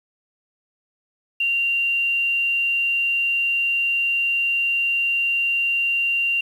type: tone with quantisation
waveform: sine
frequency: 2770 Hz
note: F7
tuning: 15 cents flat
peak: -18 dBFS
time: 1.4-6.41 s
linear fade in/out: 5 ms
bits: 8
effects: none